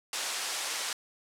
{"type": "band-pass noise", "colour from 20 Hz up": "white", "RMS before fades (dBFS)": -34, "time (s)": [0.13, 0.93], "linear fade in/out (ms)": 2, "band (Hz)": [570, 7900], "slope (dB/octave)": 12, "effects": ["low-pass 12000 Hz 12 dB/octave"]}